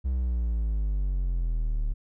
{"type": "exponential sweep", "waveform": "triangle", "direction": "down", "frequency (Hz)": [66, 35.95], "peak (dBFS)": -22, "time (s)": [0.04, 1.94], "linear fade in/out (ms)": 20, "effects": []}